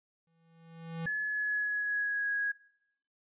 square tone with exponential growth, 164.81 Hz, E3, in tune, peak -34 dBFS, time 0.27-1.06 s, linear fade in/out 2 ms, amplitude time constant 170 ms
sine tone with pitch glide, 1709 to 1654.6 Hz, G#6 to G#6, +49 to -7 cents, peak -29 dBFS, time 1.06-2.52 s, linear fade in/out 10 ms, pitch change -56 cents, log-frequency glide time 1.21-2.29 s
effects noise-tail reverb RT60 0.7 s tail -19 dB re dry + resampled to 8000 Hz

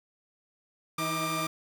sawtooth tone cluster, 162.6 / 315.5 / 637 / 1189 Hz, E3 / D#4 / D#5 / D6, -23 / +24 / +41 / +21 cents, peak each -32 / -33 / -35 / -27 dBFS, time 0.98-1.47 s, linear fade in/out 5 ms, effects 10-bit

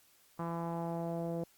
sawtooth tone with low-pass filter sweep, 168.1 Hz, E3, 34 cents sharp, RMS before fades -37 dBFS, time 0.39-1.44 s, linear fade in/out 5 ms, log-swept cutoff 1100 to 560 Hz, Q 3.1, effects white hiss -66 dBFS RMS until 1.57 s + Opus 48 kbps

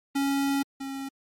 square tone pair in turn, 277.2 / 271.8 Hz, C#4 / C#4, 0 / -34 cents, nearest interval unison, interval 34 cents, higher first, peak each -24 / -33 dBFS, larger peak first, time 0.15-0.63 / 0.8-1.09 s, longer first, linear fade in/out 10 ms, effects MP3 64 kbps

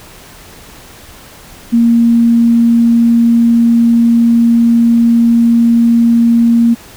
sine tone, 233.2 Hz, A#3, 1 cent sharp, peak -5 dBFS, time 1.72-6.75 s, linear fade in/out 20 ms, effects pink hiss -36 dBFS RMS until 6.96 s

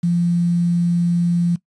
sine tone with quantisation, 172.7 Hz, F3, 19 cents flat, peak -14 dBFS, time 0.03-1.56 s, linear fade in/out 10 ms, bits 7, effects noise-tail reverb RT60 0.1 s tail -19 dB re dry + resampled to 22050 Hz

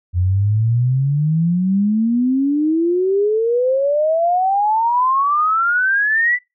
sine exponential sweep, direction up, 86.8 to 1999 Hz, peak -13 dBFS, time 0.13-6.39 s, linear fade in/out 50 ms, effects noise-tail reverb RT60 0.2 s tail -21 dB re dry

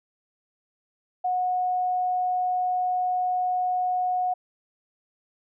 sine tone, 730 Hz, F#5, 24 cents flat, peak -22 dBFS, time 1.24-4.34 s, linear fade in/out 10 ms, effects none

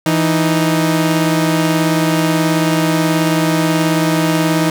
sawtooth tone pair together, 164.81 / 311.1 Hz, E3 / D#4, 0 / 0 cents, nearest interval major seventh, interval 1100 cents, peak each -11 dBFS, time 0.06-4.7 s, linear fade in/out 2 ms, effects none

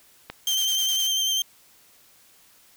click, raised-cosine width 0.3 ms, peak -17 dBFS, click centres 0.3 s
blue noise bursts, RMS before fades -34 dBFS, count 6, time 0.47-1.067 s, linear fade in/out 0 ms, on 77 ms, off 27 ms
30% pulse tone with vibrato, 3136 Hz, G7, in tune, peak -19 dBFS, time 0.47-1.42 s, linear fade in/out 2 ms, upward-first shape square, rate 10 Hz, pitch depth 21 cents each way
effects white hiss -56 dBFS RMS until 2.76 s

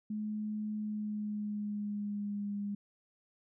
sine tone with pitch glide, 212.6 to 203.2 Hz, G#3 to G#3, +41 to -38 cents, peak -34 dBFS, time 0.1-2.75 s, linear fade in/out 5 ms, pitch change -79 cents, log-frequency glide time 0.76-2.54 s, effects none

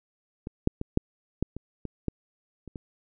clicks, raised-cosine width 3 ms, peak -21 / -8 / -18 / -8 / -12 / -23 / -21 / -14 / -28 / -24 dBFS, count 10, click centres 0.471 / 0.674 / 0.814 / 0.974 / 1.426 / 1.566 / 1.853 / 2.083 / 2.677 / 2.758 s, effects none

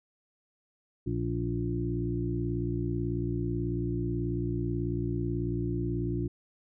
harmonic tone with a mistuned harmonic, 58.27 Hz, A#1, in tune, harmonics 1 / 2 / 3 / 5 / 6, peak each -37 / -32 / -36 / -35 / -35 dBFS, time 1.06-6.28 s, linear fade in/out 10 ms, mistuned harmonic 1, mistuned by +15 cents, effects none

